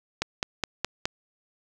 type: click train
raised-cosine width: 0.2 ms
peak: -8 dBFS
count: 5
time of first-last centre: 0.22-1.055 s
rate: 4.79 Hz
effects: none